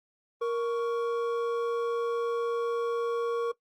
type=tone pair together; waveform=triangle; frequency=468.1 / 1115 Hz; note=A#4 / C#6; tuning=+7 / +10 cents; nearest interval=octave + minor third; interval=1503 cents; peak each=-25 / -33 dBFS; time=0.41-3.52 s; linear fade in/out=10 ms; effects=noise-tail reverb RT60 0.1 s tail -20 dB re dry + Opus 32 kbps